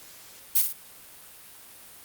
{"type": "noise with echo", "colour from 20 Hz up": "violet", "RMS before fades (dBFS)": -19, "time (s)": [0.55, 0.62], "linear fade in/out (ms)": 10, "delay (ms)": 55, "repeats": 2, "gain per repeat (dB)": -7, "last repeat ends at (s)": 0.73, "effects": ["white hiss -48 dBFS RMS until 2.04 s", "Opus 48 kbps"]}